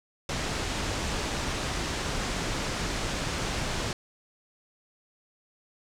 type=low-pass noise; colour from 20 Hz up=pink; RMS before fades=-31 dBFS; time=0.29-3.93 s; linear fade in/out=2 ms; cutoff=7700 Hz; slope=24 dB/octave; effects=none